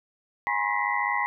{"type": "tone cluster", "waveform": "sine", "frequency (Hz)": [827, 973, 1068, 1934, 2039], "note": ["G#5", "B5", "C6", "B6", "C7"], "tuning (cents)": [-8, -26, 35, -37, -45], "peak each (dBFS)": -30, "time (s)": [0.47, 1.26], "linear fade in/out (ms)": 0, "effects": []}